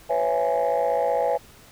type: chord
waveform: sine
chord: C# minor seventh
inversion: third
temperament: just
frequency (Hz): 498.9 / 554.4 / 665.2 / 831.5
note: B4 / C#5 / E5 / G#5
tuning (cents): +17 / 0 / +16 / +2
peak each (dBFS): -24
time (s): 0.09-1.38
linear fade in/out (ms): 20
effects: tanh soft clip ceiling -14 dBFS + pink hiss -50 dBFS RMS until 1.71 s